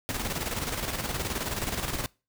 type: noise with tremolo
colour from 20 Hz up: pink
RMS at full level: -30 dBFS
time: 0.09-2.06 s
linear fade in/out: 0 ms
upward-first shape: square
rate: 19 Hz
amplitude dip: 50%
effects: noise-tail reverb RT60 0.3 s tail -24 dB re dry